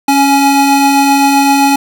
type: tone pair together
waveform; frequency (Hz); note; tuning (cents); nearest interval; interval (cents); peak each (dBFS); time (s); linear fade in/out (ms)
square; 277.2 / 839.3; C#4 / G#5; 0 / +18; octave + perfect fifth; 1918; -10; 0.08-1.76; 5
effects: none

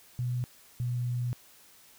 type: tone pair in turn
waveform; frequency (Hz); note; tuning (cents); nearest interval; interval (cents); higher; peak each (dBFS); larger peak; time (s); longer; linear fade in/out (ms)
sine; 123.47 / 122.33; B2 / B2; 0 / -16; unison; 16; first; -28; neither; 0.19-0.44 / 0.8-1.33; second; 0
effects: white hiss -57 dBFS RMS until 1.98 s

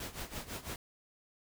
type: noise with tremolo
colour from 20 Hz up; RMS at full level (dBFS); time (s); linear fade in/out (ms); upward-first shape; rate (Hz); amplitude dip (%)
pink; -40; 0-0.76; 2; sine; 6; 80
effects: none

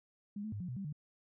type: tone with pitch steps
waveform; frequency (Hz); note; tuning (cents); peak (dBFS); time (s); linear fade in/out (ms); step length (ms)
sine; 204.4 / 216.3 / 102.9 / 179.1 / 124.7 / 196.2 / 148.7; G#3 / A3 / G#2 / F3 / B2 / G3 / D3; -27 / -29 / -16 / +44 / +17 / +2 / +22; -38; 0.36-0.927; 5; 81
effects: none

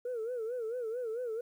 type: tone with vibrato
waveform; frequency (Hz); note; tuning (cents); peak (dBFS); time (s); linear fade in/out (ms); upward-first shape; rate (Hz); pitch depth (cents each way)
sine; 470; A#4; +14; -32; 0.05-1.41; 5; sine; 4.5; 130
effects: tanh soft clip ceiling -31 dBFS + 11-bit

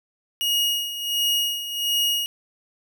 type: tone with tremolo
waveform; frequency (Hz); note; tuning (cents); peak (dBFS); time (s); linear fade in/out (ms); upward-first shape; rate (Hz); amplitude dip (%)
40% pulse; 2876; F#7; -50; -18; 0.41-2.26; 0; sine; 1.4; 70
effects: none

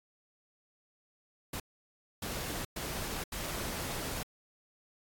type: noise bursts at uneven times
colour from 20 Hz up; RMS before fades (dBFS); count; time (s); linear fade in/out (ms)
pink; -38; 4; 1.53-1.6 / 2.22-2.65 / 2.76-3.24 / 3.32-4.23; 5
effects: AAC 64 kbps

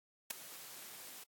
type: noise with ADSR envelope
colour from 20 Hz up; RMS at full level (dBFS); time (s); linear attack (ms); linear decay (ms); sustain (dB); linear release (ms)
white; -33; 0.3-1.24; 9; 5; -18; 9
effects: high-pass 150 Hz 12 dB/octave + AAC 64 kbps

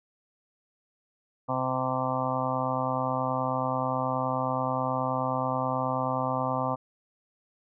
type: harmonic tone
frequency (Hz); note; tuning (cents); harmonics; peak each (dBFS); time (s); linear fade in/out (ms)
129.4; C3; -19; 1 / 2 / 4 / 5 / 6 / 7 / 8 / 9; -34 / -34 / -34 / -34 / -34 / -34 / -34 / -34; 1.48-6.76; 20
effects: none

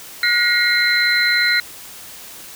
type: tone cluster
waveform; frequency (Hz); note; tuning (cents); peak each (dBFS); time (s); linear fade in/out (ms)
sine; 1441 / 1908 / 2128 / 4078; F#6 / A#6 / C7 / C8; -46 / +40 / +29 / -45; -19; 0.23-1.6; 2
effects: white hiss -37 dBFS RMS until 2.55 s

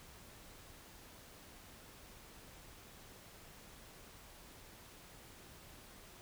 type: silence
effects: pink hiss -57 dBFS RMS until 6.21 s

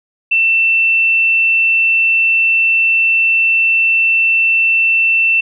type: tone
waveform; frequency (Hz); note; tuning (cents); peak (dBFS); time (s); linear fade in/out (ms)
sine; 2680; E7; +28; -9; 0.31-5.41; 10
effects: none

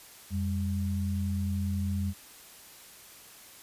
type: tone pair together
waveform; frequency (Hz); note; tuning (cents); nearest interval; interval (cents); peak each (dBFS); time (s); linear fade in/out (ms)
sine; 88.6 / 198.9; F2 / G3; +25 / +25; octave + major second; 1400; -29 / -32; 0.3-2.14; 50
effects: white hiss -51 dBFS RMS until 3.62 s + resampled to 32000 Hz

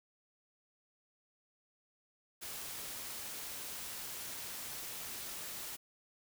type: noise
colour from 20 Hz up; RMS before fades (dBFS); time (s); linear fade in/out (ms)
white; -44; 2.41-5.77; 20
effects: none

